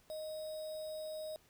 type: tone with sample-and-hold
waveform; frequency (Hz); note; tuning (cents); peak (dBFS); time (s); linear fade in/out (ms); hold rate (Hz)
sine; 622.3; D#5; 0; -40; 0.1-1.36; 0; 4410
effects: pink hiss -68 dBFS RMS until 1.49 s